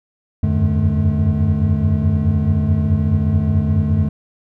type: tone cluster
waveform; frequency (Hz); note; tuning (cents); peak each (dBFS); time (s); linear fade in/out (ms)
triangle; 83 / 92.2 / 97 / 149.2 / 214.7; E2 / F#2 / G2 / D3 / A3; +12 / -6 / -18 / +28 / -42; -18; 0.43-4.09; 5
effects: none